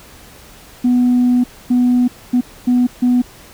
sine tone bursts at uneven times, 246.9 Hz, B3, in tune, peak -8 dBFS, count 5, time 0.84-1.44 / 1.7-2.08 / 2.33-2.41 / 2.67-2.87 / 3.02-3.22 s, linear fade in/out 10 ms, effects tanh soft clip ceiling -7 dBFS + pink hiss -41 dBFS RMS until 3.53 s

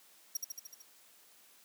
sawtooth tone with echo, 5660 Hz, F8, 22 cents sharp, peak -29 dBFS, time 0.35-0.37 s, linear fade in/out 5 ms, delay 75 ms, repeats 6, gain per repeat -3 dB, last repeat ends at 0.82 s, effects white hiss -62 dBFS RMS until 1.64 s + high-pass 200 Hz 12 dB/octave

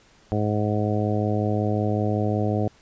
harmonic tone, 105.4 Hz, G#2, 26 cents sharp, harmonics 1 / 2 / 3 / 4 / 5 / 6 / 7, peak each -24 / -27 / -29 / -30 / -31 / -32 / -32 dBFS, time 0.32-2.68 s, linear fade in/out 0 ms, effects pink hiss -56 dBFS RMS until 2.81 s + resampled to 16000 Hz

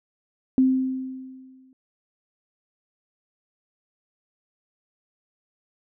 sine tone with exponential decay, 260.7 Hz, C4, 6 cents flat, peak -13 dBFS, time 0.58-1.73 s, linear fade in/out 1 ms, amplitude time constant 250 ms, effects none

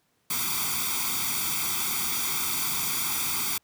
white noise with comb filter, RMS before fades -28 dBFS, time 0.3-3.58 s, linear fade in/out 5 ms, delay 0.86 ms, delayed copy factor +0.95, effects pink hiss -70 dBFS RMS until 3.63 s + high-pass 100 Hz 12 dB/octave

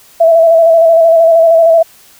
sine tone with vibrato, 660 Hz, E5, 2 cents sharp, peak -3 dBFS, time 0.2-1.83 s, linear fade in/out 10 ms, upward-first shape square, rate 13 Hz, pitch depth 28 cents each way, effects white hiss -42 dBFS RMS until 2.19 s

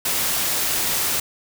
white noise, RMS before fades -22 dBFS, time 0.05-1.2 s, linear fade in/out 5 ms, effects none

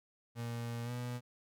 35% pulse tone with pitch glide, 117.8 to 122.52 Hz, A#2 to B2, +19 to -13 cents, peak -36 dBFS, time 0.35-1.21 s, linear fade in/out 50 ms, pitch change +68 cents, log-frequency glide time 0.84-0.91 s, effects none

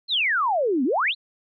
sine exponential two-way sweep, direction down then up, 4319 to 240 to 4319 Hz, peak -19 dBFS, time 0.08-1.15 s, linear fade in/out 50 ms, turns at 0.84 s, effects none

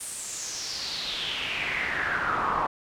brown noise with band-pass filter sweep, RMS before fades -30 dBFS, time 0-2.67 s, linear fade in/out 10 ms, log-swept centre 9500 to 1000 Hz, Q 4.7, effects none

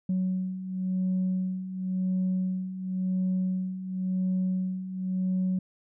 sine beating tone pair, 185 / 185.94 Hz, F#3 / F#3, 0 / +9 cents, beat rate 0.94 Hz, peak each -31 / -26 dBFS, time 0.09-5.59 s, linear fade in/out 5 ms, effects tanh soft clip ceiling -21 dBFS

